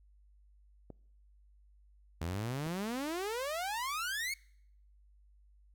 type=clicks; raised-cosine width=2 ms; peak=-33 dBFS; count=3; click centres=0.903 / 2.343 / 2.666 s
type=exponential sweep; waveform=sawtooth; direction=up; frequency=77.8 to 2247 Hz; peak=-31 dBFS; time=2.21-4.34 s; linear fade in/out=5 ms
effects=noise-tail reverb RT60 0.7 s tail -25 dB re dry + added 50 Hz sine -60 dBFS peak until 5.74 s